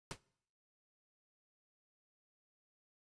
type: noise with exponential decay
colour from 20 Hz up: pink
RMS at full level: -39 dBFS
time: 0.11-0.2 s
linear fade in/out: 0 ms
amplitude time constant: 18 ms
effects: noise-tail reverb RT60 0.7 s tail -23 dB re dry + resampled to 22050 Hz